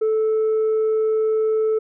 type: tone with tanh clipping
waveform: sine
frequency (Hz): 437.5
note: A4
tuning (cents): -10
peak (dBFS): -17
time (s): 0.01-1.79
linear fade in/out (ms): 10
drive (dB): 1
effects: none